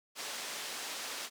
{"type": "band-pass noise", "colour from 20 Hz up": "white", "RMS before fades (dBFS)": -41, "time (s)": [0.15, 1.3], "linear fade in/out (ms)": 50, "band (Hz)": [310, 6500], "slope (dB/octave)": 12, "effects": []}